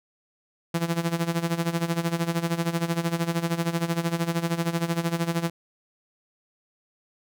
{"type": "tone with tremolo", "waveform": "sawtooth", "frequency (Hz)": 168.1, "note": "E3", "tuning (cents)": 34, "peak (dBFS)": -17, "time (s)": [0.74, 5.5], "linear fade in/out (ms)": 5, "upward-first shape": "sine", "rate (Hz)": 13, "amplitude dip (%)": 80, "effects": []}